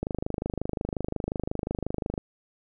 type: click train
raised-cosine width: 2 ms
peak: -15 dBFS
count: 56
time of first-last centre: 0.03-2.178 s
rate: 25.6 Hz
effects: none